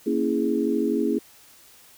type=chord; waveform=sine; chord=A# half-diminished seventh; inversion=none; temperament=equal; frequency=233.1 / 277.2 / 329.6 / 415.3 Hz; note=A#3 / C#4 / E4 / G#4; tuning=0 / 0 / 0 / 0 cents; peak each=-26 dBFS; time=0.06-1.19 s; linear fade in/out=10 ms; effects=white hiss -52 dBFS RMS until 1.97 s